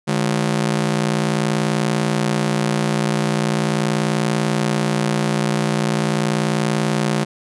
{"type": "ring-modulated tone", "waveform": "sawtooth", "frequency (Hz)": 178.7, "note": "F3", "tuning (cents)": 40, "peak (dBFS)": -10, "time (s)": [0.07, 7.25], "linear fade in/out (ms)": 20, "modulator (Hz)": 30.2, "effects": ["resampled to 24000 Hz"]}